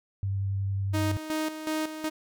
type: tone with vibrato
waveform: sine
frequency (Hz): 98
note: G2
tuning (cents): 0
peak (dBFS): -26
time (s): 0.23-1.17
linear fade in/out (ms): 0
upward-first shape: triangle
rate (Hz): 11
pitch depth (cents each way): 13
type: tone with tremolo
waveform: sawtooth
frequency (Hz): 311.9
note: D#4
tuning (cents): +4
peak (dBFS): -23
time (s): 0.93-2.1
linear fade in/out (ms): 20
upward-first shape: square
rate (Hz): 2.7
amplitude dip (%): 65
effects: none